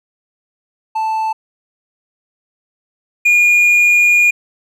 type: tone pair in turn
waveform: triangle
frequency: 880 / 2431 Hz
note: A5 / D#7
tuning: 0 / -41 cents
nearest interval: octave + tritone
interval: 1759 cents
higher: second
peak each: -13 / -6 dBFS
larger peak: second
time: 0.95-1.33 / 3.25-4.31 s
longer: second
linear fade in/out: 10 ms
effects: none